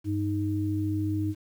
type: tone pair together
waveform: sine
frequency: 99.1 / 311.1 Hz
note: G2 / D#4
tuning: +19 / 0 cents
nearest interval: octave + minor sixth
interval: 1981 cents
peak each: -28 dBFS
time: 0.04-1.35 s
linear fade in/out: 50 ms
effects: 9-bit